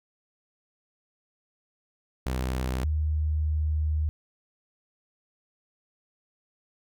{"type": "tone pair in turn", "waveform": ["sawtooth", "sine"], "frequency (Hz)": [63.8, 76.78], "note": ["C2", "D#2"], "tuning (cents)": [-43, -22], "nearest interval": "minor third", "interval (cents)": 321, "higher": "second", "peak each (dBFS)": -23, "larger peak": "neither", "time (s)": [[2.26, 2.84], [2.84, 4.09]], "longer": "second", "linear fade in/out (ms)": 0, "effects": []}